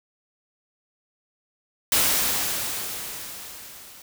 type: noise with level ramp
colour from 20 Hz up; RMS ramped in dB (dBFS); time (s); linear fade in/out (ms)
white; -19 to -46; 1.92-4.02; 2
effects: none